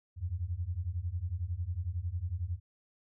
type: beating tone pair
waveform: sine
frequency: 82 / 93 Hz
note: E2 / F#2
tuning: -9 / +9 cents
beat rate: 11 Hz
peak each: -36 / -35 dBFS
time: 0.16-2.6 s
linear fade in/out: 50 ms
effects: none